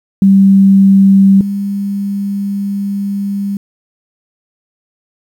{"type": "tone pair in turn", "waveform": "sine", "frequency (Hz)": [194.9, 200], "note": ["G3", "G3"], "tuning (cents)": [-10, 35], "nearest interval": "unison", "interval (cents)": 45, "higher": "second", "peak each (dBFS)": [-3, -14], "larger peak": "first", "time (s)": [[0.22, 1.41], [1.41, 3.57]], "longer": "second", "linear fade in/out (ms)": 2, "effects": ["7-bit"]}